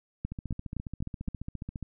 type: two click trains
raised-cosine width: 5 ms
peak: -24 / -19 dBFS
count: 23 / 5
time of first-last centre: 0.32-1.827 / 0.25-1.284 s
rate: 14.6 / 3.87 Hz
effects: none